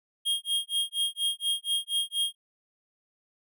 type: tone with tremolo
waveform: square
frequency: 3244 Hz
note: G#7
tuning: 41 cents flat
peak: -24 dBFS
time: 0.25-2.35 s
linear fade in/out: 20 ms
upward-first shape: sine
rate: 4.2 Hz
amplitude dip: 100%
effects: none

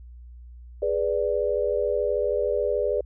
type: chord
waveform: sine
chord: G# diminished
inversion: none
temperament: equal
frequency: 415.3 / 493.9 / 587.3 Hz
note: G#4 / B4 / D5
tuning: 0 / 0 / 0 cents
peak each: -26 dBFS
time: 0.82-3.01 s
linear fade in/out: 5 ms
effects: added 60 Hz sine -41 dBFS peak until 3.05 s

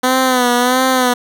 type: tone with vibrato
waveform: 10% pulse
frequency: 251.6 Hz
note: B3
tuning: 32 cents sharp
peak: -3 dBFS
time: 0.03-1.14 s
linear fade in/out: 10 ms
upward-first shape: sine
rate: 1.5 Hz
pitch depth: 63 cents each way
effects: none

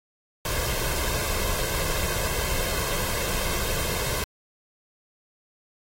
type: noise with comb filter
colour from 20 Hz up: pink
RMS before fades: -27 dBFS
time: 0.45-4.24 s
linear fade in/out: 2 ms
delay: 1.9 ms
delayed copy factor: +0.6
effects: AAC 48 kbps

